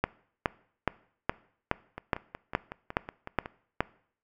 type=two click trains; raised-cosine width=0.5 ms; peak=-22 / -9 dBFS; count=9 / 10; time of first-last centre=1.98-3.459 / 0.04-3.806 s; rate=5.41 / 2.39 Hz; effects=noise-tail reverb RT60 0.6 s tail -21 dB re dry